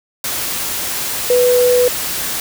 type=tone in noise; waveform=sine; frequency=493.9 Hz; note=B4; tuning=in tune; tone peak=-9 dBFS; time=1.3-1.88 s; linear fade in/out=2 ms; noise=white; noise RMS=-21 dBFS; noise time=0.24-2.4 s; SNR=+9 dB; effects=none